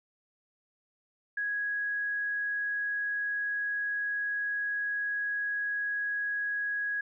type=tone; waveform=sine; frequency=1661.2 Hz; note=G#6; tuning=in tune; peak=-29 dBFS; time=1.37-7.01 s; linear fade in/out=5 ms; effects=none